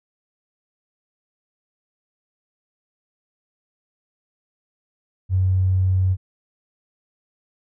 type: tone with tanh clipping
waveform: triangle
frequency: 93.4 Hz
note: F#2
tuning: 17 cents sharp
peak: -15 dBFS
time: 5.29-6.17 s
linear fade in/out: 50 ms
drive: 3 dB
effects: none